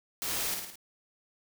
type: noise with echo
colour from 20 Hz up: white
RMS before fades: -34 dBFS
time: 0.22-0.54 s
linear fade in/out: 0 ms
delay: 54 ms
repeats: 4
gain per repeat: -4 dB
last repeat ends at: 0.756 s
effects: none